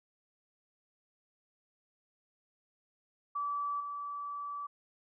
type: tone with level steps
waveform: sine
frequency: 1154 Hz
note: D6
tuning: 31 cents flat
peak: -32 / -37 dBFS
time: 3.35-4.67 s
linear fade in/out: 10 ms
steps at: 3.8 s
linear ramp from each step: 5 ms
effects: none